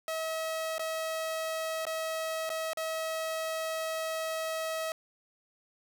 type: tone with dropouts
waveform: sawtooth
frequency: 642 Hz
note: E5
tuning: 46 cents flat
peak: -28 dBFS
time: 0.08-4.92 s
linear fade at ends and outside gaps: 1 ms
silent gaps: 0.782-0.794 / 1.853-1.867 / 2.493-2.501 / 2.733-2.772 s
effects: none